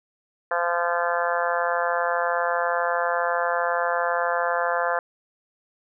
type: harmonic tone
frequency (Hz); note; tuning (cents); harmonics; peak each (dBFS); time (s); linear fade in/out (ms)
172.4; F3; -22; 3 / 4 / 5 / 6 / 7 / 8 / 9 / 10; -27 / -27 / -31 / -29 / -32 / -31 / -31 / -31; 0.51-4.99; 2
effects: none